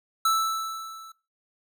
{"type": "tone with level ramp", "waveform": "square", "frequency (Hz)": 1318.5, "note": "E6", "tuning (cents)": 0, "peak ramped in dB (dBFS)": [-19, -44], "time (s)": [0.25, 1.12], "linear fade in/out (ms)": 5, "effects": ["noise-tail reverb RT60 0.3 s tail -20 dB re dry"]}